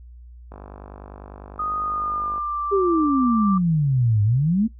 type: click train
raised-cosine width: 1 ms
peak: -25 dBFS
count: 94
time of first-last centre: 0.52-2.38 s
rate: 50 Hz
type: tone with pitch glide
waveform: sine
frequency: 1240 to 1175.1 Hz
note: D#6 to D6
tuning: -6 to +1 cents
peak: -23 dBFS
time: 1.59-3.58 s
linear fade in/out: 5 ms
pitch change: -93 cents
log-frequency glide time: 1.79-2.61 s
type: exponential two-way sweep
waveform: sine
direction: down then up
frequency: 409.2 to 101 to 233.6 Hz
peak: -16 dBFS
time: 2.71-4.68 s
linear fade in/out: 20 ms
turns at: 4.23 s
effects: noise-tail reverb RT60 0.1 s tail -17 dB re dry + added 60 Hz sine -40 dBFS peak until 4.79 s